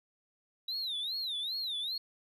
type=tone with vibrato; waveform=sine; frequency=3856 Hz; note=B7; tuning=42 cents flat; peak=-31 dBFS; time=0.68-1.98 s; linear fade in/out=5 ms; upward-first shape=sine; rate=2.5 Hz; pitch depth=200 cents each way; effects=tanh soft clip ceiling -32 dBFS